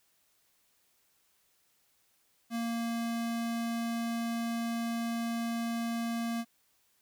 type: tone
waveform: square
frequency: 231.9 Hz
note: A#3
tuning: 9 cents flat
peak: -32 dBFS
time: 2.5-6.45 s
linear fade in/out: 50 ms
effects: white hiss -71 dBFS RMS until 7.01 s